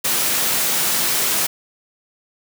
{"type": "high-pass noise", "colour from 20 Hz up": "white", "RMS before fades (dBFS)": -19, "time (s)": [0.04, 1.47], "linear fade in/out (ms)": 10, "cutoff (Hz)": 110, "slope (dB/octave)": 24, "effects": []}